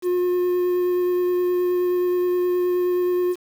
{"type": "tone with vibrato", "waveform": "triangle", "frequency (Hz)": 358.1, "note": "F4", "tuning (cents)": 43, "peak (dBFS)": -16, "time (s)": [0.02, 3.36], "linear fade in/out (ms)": 50, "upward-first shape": "triangle", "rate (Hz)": 9.5, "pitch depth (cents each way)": 11, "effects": ["7-bit"]}